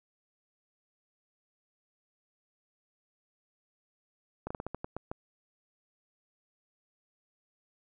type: slowing click train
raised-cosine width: 1 ms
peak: -22 dBFS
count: 9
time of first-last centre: 4.47-5.115 s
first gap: 35 ms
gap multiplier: 1.23
effects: none